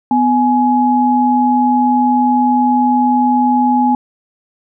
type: tone pair together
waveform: sine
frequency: 249.4 / 840 Hz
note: B3 / G#5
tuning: +17 / +19 cents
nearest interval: octave + major sixth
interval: 2102 cents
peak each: -12 dBFS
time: 0.11-3.95 s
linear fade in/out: 2 ms
effects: none